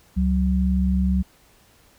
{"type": "tone pair together", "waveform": "sine", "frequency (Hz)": [69.3, 187.16], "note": ["C#2", "F#3"], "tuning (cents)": [0, 20], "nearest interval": "octave + perfect fourth", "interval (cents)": 1720, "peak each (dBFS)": -20, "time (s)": [0.16, 1.23], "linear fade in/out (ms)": 20, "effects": ["pink hiss -56 dBFS RMS until 1.98 s"]}